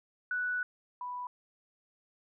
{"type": "tone pair in turn", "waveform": "sine", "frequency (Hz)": [1480, 987.8], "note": ["F#6", "B5"], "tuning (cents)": [0, 0], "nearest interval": "perfect fifth", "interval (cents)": 700, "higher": "first", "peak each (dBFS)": [-30, -36], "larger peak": "first", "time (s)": [[0.31, 0.63], [1.01, 1.27]], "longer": "first", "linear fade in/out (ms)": 2, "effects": []}